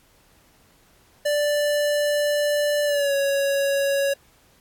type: tone with pitch glide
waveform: square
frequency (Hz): 587.3 to 556.6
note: D5 to C#5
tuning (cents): 0 to +7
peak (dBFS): -20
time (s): 1.25-4.14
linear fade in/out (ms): 10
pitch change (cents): -93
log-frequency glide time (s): 2.85-3.14
effects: pink hiss -58 dBFS RMS until 4.6 s + AAC 64 kbps